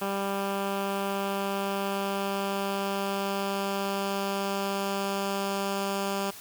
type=tone with low-pass filter sweep; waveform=10% pulse; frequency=197.4 Hz; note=G3; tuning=12 cents sharp; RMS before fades=-30 dBFS; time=0.01-6.31 s; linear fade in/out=10 ms; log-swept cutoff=2500 to 8900 Hz; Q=0.83; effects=white hiss -45 dBFS RMS until 6.4 s